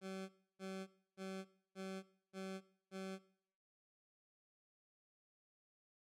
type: tone bursts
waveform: 20% pulse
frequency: 190.7 Hz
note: G3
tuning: 47 cents flat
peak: -40 dBFS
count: 6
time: 0.01-3.19 s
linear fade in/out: 50 ms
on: 280 ms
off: 300 ms
effects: noise-tail reverb RT60 0.7 s tail -20 dB re dry + low-pass 9000 Hz 12 dB/octave